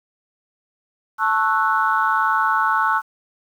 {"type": "chord", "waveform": "sine", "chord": "F# minor seventh", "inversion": "first", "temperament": "equal with one note detuned", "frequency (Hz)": [880, 1099.8, 1318.5, 1480], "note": ["A5", "C#6", "E6", "F#6"], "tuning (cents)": [0, -14, 0, 0], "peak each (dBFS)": -21, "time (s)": [1.18, 3.02], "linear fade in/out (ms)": 50, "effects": ["tanh soft clip ceiling -5 dBFS", "8-bit"]}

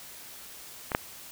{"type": "clicks", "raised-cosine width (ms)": 0.5, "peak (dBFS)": [-16, -7], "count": 2, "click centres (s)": [0.918, 0.949], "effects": ["white hiss -46 dBFS RMS until 1.31 s"]}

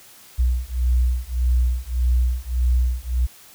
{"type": "beating tone pair", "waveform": "sine", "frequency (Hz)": [60.8, 62.5], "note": ["B1", "B1"], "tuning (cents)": [-26, 21], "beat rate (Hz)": 1.7, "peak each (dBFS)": [-20, -20], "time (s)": [0.38, 3.27], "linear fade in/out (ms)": 20, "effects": ["white hiss -47 dBFS RMS until 3.54 s"]}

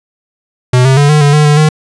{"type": "tone with pitch steps", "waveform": "square", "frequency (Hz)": [125.8, 133, 144, 151.1, 144.1, 150.7, 148, 153.8], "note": ["B2", "C3", "D3", "D3", "D3", "D3", "D3", "D#3"], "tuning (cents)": [32, 29, -34, 50, -33, 45, 14, -20], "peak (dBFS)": -5, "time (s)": [0.73, 1.69], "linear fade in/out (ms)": 5, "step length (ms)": 120, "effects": ["resampled to 22050 Hz"]}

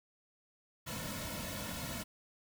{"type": "noise with comb filter", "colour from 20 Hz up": "pink", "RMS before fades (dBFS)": -41, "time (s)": [0.86, 2.04], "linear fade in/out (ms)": 20, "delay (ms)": 2.5, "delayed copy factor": -0.9, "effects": []}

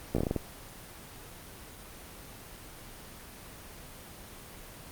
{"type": "slowing click train", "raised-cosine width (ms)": 2, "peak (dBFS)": -15, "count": 8, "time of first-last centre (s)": [0.15, 0.363], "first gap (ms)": 15, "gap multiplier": 1.23, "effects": ["pink hiss -47 dBFS RMS until 4.91 s", "Opus 24 kbps"]}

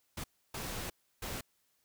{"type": "noise bursts at uneven times", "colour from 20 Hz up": "pink", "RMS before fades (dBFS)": -40, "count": 3, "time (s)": [[0.17, 0.24], [0.54, 0.9], [1.22, 1.41]], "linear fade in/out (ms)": 5, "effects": ["white hiss -75 dBFS RMS until 1.84 s"]}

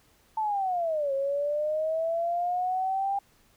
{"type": "linear two-way sweep", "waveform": "sine", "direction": "down then up", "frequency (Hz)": [889, 540, 800], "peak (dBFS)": -25, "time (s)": [0.37, 3.19], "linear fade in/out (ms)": 5, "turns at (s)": 1.13, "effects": ["pink hiss -63 dBFS RMS until 3.56 s"]}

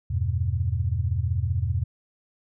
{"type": "chord", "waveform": "sine", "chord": "E minor", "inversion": "none", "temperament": "equal", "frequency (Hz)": [82.41, 98, 123.47], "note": ["E2", "G2", "B2"], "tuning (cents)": [0, 0, 0], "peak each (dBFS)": [-26, -26, -28], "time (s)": [0.1, 1.84], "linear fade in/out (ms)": 10, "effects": []}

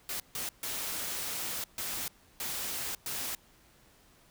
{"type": "noise bursts at uneven times", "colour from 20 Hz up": "white", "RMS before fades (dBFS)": -36, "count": 6, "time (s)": [[0.09, 0.2], [0.35, 0.49], [0.63, 1.64], [1.78, 2.08], [2.4, 2.95], [3.06, 3.35]], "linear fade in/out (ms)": 2, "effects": ["pink hiss -62 dBFS RMS until 4.3 s"]}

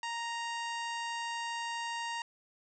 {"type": "harmonic tone", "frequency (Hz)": 932.3, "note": "A#5", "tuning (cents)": 0, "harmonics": [1, 2, 3, 4, 5, 6, 7, 8, 9], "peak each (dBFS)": [-37, -41, -43, -50, -49, -53, -53, -54, -57], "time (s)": [0.03, 2.22], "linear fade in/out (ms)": 2, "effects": []}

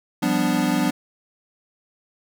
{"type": "chord", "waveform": "square", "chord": "G dominant seventh", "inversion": "third", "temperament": "equal with one note detuned", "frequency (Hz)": [174.61, 196, 247.8, 293.7], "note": ["F3", "G3", "B3", "D4"], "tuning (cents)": [0, 0, 6, 0], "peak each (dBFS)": [-27, -26, -24, -24], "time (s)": [0.22, 0.91], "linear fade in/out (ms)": 10, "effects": []}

